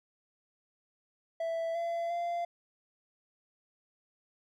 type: tone with pitch steps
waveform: triangle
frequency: 661 / 678 / 690 Hz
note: E5 / E5 / F5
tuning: +5 / +49 / -21 cents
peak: -29 dBFS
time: 1.4-2.45 s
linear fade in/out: 5 ms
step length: 350 ms
effects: none